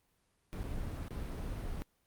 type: noise with dropouts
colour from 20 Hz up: brown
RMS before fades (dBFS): -39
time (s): 0.53-1.82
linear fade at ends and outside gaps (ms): 0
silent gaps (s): 0.633-0.64 / 1.083-1.107
effects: pink hiss -75 dBFS RMS until 2.06 s + Opus 32 kbps